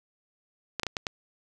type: clicks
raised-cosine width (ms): 0.2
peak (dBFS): -12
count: 5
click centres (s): 0.797 / 0.833 / 0.867 / 0.968 / 1.068
effects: none